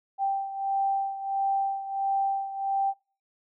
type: beating tone pair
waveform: sine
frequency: 784 / 785.5 Hz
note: G5 / G5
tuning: 0 / +3 cents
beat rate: 1.5 Hz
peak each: -26 / -31 dBFS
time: 0.18-2.94 s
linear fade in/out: 50 ms
effects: noise-tail reverb RT60 0.3 s tail -18 dB re dry